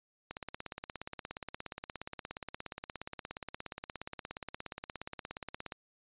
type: click train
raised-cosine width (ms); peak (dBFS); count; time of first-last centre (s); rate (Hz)
0.3; -24; 93; 0.31-5.722; 17
effects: resampled to 8000 Hz